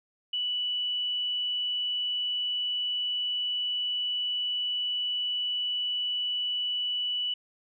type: tone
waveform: sine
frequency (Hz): 2960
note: F#7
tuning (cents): 0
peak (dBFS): -27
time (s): 0.33-7.34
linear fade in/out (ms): 5
effects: none